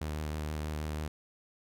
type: tone with vibrato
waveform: sawtooth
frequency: 76.4 Hz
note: D#2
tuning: 31 cents flat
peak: -30 dBFS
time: 0.01-1.08 s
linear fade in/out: 5 ms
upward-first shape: sine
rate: 6.3 Hz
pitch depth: 20 cents each way
effects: none